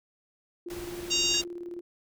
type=tone with tremolo; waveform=sine; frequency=348.8 Hz; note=F4; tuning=2 cents flat; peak=-34 dBFS; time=0.66-1.81 s; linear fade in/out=5 ms; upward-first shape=square; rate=19 Hz; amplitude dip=50%
type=noise; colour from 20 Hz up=pink; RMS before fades=-43 dBFS; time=0.7-1.44 s; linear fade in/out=2 ms
type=harmonic tone; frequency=932.3 Hz; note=A#5; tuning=in tune; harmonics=3 / 4 / 5 / 6 / 7 / 8; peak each=-29 / -30 / -31 / -32 / -32 / -33 dBFS; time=1.1-1.42 s; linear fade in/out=20 ms
type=tone with exponential decay; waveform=sawtooth; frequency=1675 Hz; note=G#6; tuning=14 cents sharp; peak=-32 dBFS; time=1.34-1.44 s; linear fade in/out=1 ms; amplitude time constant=20 ms
effects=none